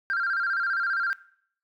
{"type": "tone with vibrato", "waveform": "sine", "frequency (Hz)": 1480, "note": "F#6", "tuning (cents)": 0, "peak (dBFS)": -22, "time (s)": [0.1, 1.13], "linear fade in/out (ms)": 0, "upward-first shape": "square", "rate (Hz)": 15, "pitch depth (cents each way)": 110, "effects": ["noise-tail reverb RT60 0.6 s tail -20 dB re dry", "tanh soft clip ceiling -21 dBFS"]}